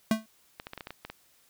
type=tone with exponential decay; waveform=square; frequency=220 Hz; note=A3; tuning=in tune; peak=-19 dBFS; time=0.11-0.26 s; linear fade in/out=2 ms; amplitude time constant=31 ms
type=clicks; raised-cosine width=0.3 ms; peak=-23 dBFS; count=9; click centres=0.599 / 0.669 / 0.734 / 0.777 / 0.808 / 0.871 / 0.906 / 1.05 / 1.1 s
effects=white hiss -64 dBFS RMS until 1.49 s